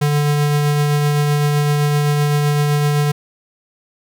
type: tone with tremolo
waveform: square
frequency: 146.83 Hz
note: D3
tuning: in tune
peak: -13 dBFS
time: 0.01-3.12 s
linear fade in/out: 10 ms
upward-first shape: triangle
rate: 7.8 Hz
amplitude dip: 25%
effects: none